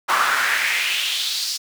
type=noise with high-pass filter sweep; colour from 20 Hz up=brown; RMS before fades=-21 dBFS; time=0.08-1.58 s; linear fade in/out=20 ms; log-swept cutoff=1100 to 5200 Hz; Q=3.4; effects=none